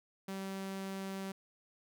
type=tone; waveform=sawtooth; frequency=193.2 Hz; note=G3; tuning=25 cents flat; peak=-35 dBFS; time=0.28-1.32 s; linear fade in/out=5 ms; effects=none